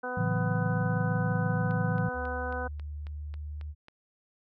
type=harmonic tone; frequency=250 Hz; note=B3; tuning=21 cents sharp; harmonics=1 / 2 / 3 / 4 / 5 / 6; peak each=-42 / -36 / -38 / -41 / -43 / -37 dBFS; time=0.03-2.68 s; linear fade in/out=10 ms
type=chord; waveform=sine; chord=F# minor seventh; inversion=first; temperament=equal; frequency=110 / 138.59 / 164.81 / 185 Hz; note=A2 / C#3 / E3 / F#3; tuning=0 / 0 / 0 / 0 cents; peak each=-30 / -35 / -30 / -34 dBFS; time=0.17-2.09 s; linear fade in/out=5 ms
type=click train; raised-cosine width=0.3 ms; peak=-33 dBFS; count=9; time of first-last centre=1.71-3.884 s; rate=3.68 Hz
type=tone with pitch glide; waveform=sine; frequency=73.42 to 74.75 Hz; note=D2 to D2; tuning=0 to +31 cents; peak=-35 dBFS; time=2.13-3.75 s; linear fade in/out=50 ms; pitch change=+31 cents; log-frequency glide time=2.28-3.59 s
effects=none